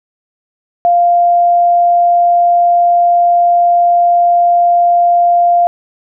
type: tone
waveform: sine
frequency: 697 Hz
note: F5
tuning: 4 cents flat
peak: -6 dBFS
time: 0.85-5.67 s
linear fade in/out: 0 ms
effects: none